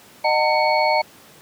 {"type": "tone cluster", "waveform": "sine", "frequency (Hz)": [614, 747, 904, 2229, 4384], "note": ["D#5", "F#5", "A5", "C#7", "C#8"], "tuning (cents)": [-23, 16, 47, 9, -20], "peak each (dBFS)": [-20, -24, -19, -23, -28], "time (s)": [0.24, 1.02], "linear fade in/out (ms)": 10, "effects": ["pink hiss -47 dBFS RMS until 1.41 s", "high-pass 150 Hz 12 dB/octave"]}